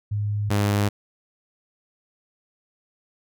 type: tone pair in turn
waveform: sine / sawtooth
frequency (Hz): 103.83 / 102.28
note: G#2 / G#2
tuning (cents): 0 / -26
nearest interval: unison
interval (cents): 26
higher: first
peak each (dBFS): -22 / -15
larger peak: second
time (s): 0.11-0.5 / 0.5-0.89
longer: neither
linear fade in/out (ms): 10
effects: none